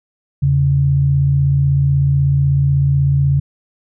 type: tone pair together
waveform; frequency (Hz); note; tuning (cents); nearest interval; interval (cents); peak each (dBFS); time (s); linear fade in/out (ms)
sine; 82.41 / 138.6; E2 / C#3; 0 / 0; major sixth; 900; -19 / -11; 0.42-3.4; 10
effects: none